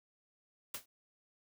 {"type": "noise with exponential decay", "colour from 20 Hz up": "white", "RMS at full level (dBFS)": -36, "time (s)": [0.74, 0.86], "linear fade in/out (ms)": 5, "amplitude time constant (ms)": 26, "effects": []}